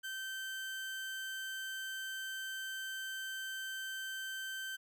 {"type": "tone", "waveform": "30% pulse", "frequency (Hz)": 1550, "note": "G6", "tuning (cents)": -20, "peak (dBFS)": -37, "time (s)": [0.03, 4.77], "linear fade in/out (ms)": 20, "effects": []}